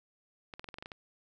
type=clicks; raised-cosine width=0.3 ms; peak=-27 dBFS; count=9; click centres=0.538 / 0.595 / 0.643 / 0.688 / 0.742 / 0.785 / 0.825 / 0.859 / 0.918 s; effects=none